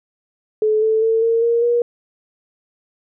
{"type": "tone with pitch steps", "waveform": "sine", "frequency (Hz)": [430.9, 439.7, 448.7, 457.8, 467.2, 476.7], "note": ["A4", "A4", "A4", "A#4", "A#4", "A#4"], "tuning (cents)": [-36, -1, 34, -31, 4, 39], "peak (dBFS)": -13, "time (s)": [0.62, 1.82], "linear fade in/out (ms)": 2, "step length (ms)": 200, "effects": []}